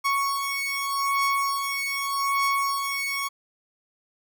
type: beating tone pair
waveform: 30% pulse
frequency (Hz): 1108.7 / 1109.53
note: C#6 / C#6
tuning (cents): 0 / +1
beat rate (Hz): 0.83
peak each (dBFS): -24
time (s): 0.04-3.29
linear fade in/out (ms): 20
effects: none